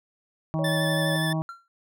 harmonic tone, 159.1 Hz, D#3, 39 cents sharp, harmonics 1 / 2 / 4 / 5 / 6 / 7, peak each -25 / -32 / -34 / -38 / -40 / -41 dBFS, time 0.54-1.42 s, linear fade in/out 0 ms
sine tone, 566 Hz, C#5, 36 cents sharp, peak -28 dBFS, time 0.59-1.16 s, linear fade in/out 0 ms
25% pulse tone with vibrato, 1748 Hz, A6, 12 cents flat, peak -24 dBFS, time 0.64-1.33 s, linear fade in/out 5 ms, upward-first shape sine, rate 12 Hz, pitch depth 21 cents each way
triangle tone with exponential decay, 1369 Hz, F6, 35 cents flat, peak -31 dBFS, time 1.49-1.68 s, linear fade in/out 1 ms, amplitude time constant 41 ms
effects none

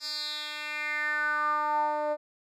10% pulse tone with band-pass filter sweep, 300 Hz, D4, 37 cents sharp, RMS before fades -30 dBFS, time 0-2.17 s, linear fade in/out 50 ms, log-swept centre 5200 to 620 Hz, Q 5.3, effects none

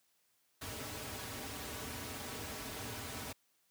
pink noise with comb filter, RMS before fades -43 dBFS, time 0.61-3.33 s, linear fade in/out 10 ms, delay 5.7 ms, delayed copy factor -0.65, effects white hiss -75 dBFS RMS until 3.7 s + high-pass 80 Hz 12 dB/octave

